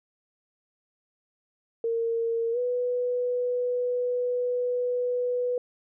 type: tone with pitch glide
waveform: sine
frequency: 460 to 493 Hz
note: A#4 to B4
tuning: -23 to -3 cents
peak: -24 dBFS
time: 1.84-5.58 s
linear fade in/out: 2 ms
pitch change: +120 cents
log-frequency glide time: 2.52-2.58 s
effects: none